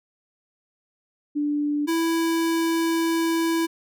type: tone pair in turn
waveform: sine / square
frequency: 293.5 / 330.1 Hz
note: D4 / E4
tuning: -1 / +2 cents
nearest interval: major second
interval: 203 cents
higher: second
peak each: -21 dBFS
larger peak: neither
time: 1.35-1.87 / 1.87-3.67 s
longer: second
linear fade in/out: 20 ms
effects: none